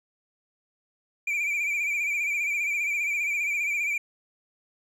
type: tone with vibrato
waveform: triangle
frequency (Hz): 2349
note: D7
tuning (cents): 0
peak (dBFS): -23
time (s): 1.27-3.98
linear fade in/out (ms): 5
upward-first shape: sine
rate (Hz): 15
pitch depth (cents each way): 62
effects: none